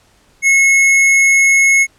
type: tone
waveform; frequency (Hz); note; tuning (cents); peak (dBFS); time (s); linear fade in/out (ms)
square; 2179; C#7; -30; -8; 0.42-1.87; 50
effects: pink hiss -52 dBFS RMS until 1.98 s + low-pass 10000 Hz 12 dB/octave